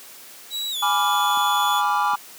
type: tone with pitch glide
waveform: 40% pulse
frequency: 3895 to 3430 Hz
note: B7 to A7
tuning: -25 to -45 cents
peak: -24 dBFS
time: 0.5-1.83 s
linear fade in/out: 50 ms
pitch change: -220 cents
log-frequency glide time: 0.71-0.77 s
type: chord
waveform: triangle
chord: G# diminished seventh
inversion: none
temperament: equal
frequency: 830.6 / 987.8 / 1174.7 / 1396.9 Hz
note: G#5 / B5 / D6 / F6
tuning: 0 / 0 / 0 / 0 cents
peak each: -21 / -22 / -21 / -26 dBFS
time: 0.82-2.16 s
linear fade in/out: 10 ms
type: clicks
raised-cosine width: 3 ms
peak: -28 dBFS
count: 2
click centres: 1.373 / 2.135 s
effects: white hiss -43 dBFS RMS until 2.38 s + high-pass 200 Hz 12 dB/octave